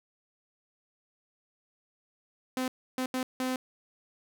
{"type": "tone bursts at uneven times", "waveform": "sawtooth", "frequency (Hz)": 256.9, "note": "C4", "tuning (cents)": -32, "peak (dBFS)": -25, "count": 4, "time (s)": [[2.57, 2.68], [2.98, 3.06], [3.14, 3.23], [3.4, 3.56]], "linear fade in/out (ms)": 2, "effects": []}